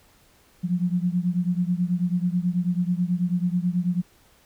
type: beating tone pair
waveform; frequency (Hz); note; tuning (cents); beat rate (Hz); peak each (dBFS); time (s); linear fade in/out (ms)
sine; 174.61 / 183.81; F3 / F#3; 0 / -11; 9.2; -23 / -25; 0.63-4.02; 20
effects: pink hiss -58 dBFS RMS until 4.45 s